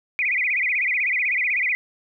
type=tone with vibrato; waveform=sine; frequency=2217 Hz; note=C#7; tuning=in tune; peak=-19 dBFS; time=0.19-1.75 s; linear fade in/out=0 ms; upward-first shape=sine; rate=16 Hz; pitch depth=210 cents each way; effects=none